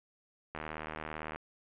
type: click train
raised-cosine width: 0.5 ms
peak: -24 dBFS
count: 64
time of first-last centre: 0.55-1.36 s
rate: 77.8 Hz
effects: resampled to 8000 Hz + 10-bit